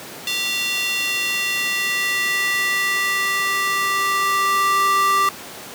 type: tone with high-pass filter sweep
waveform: square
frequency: 392 Hz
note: G4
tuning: in tune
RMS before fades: -20 dBFS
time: 0.27-5.29 s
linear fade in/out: 2 ms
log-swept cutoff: 3100 to 1100 Hz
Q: 2.7
effects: pink hiss -35 dBFS RMS until 5.74 s + high-pass 200 Hz 12 dB/octave